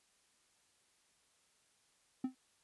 triangle tone with exponential decay, 258.7 Hz, C4, 19 cents flat, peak -28 dBFS, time 2.24-2.35 s, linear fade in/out 5 ms, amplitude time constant 23 ms, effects white hiss -73 dBFS RMS until 2.63 s + resampled to 24000 Hz

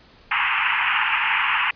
white band-pass noise, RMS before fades -21 dBFS, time 0.31-1.71 s, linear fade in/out 5 ms, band 830 to 2900 Hz, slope 96 dB/octave, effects pink hiss -51 dBFS RMS until 1.75 s + resampled to 11025 Hz

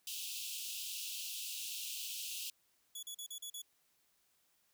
pink high-pass noise, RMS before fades -43 dBFS, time 0.07-2.5 s, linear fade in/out 2 ms, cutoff 2600 Hz, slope 96 dB/octave
15% pulse tone bursts, 3395 Hz, G#7, 37 cents sharp, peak -36 dBFS, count 6, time 2.95-3.619 s, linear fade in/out 5 ms, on 79 ms, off 39 ms
effects white hiss -75 dBFS RMS until 4.73 s

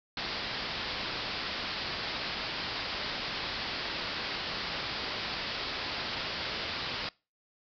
white low-pass noise, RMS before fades -36 dBFS, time 0.17-7.09 s, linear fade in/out 2 ms, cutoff 5100 Hz, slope 96 dB/octave, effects noise-tail reverb RT60 0.3 s tail -24 dB re dry

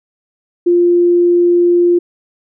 sine tone, 349.2 Hz, F4, in tune, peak -7 dBFS, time 0.66-1.99 s, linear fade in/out 10 ms, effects none

